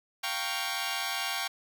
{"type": "chord", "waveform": "10% pulse", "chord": "G half-diminished seventh", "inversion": "third", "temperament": "equal", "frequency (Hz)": [698.5, 784, 932.3, 1108.7], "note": ["F5", "G5", "Bb5", "Db6"], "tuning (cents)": [0, 0, 0, 0], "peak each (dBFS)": [-29, -26, -31, -27], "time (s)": [0.23, 1.48], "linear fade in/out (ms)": 10, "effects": []}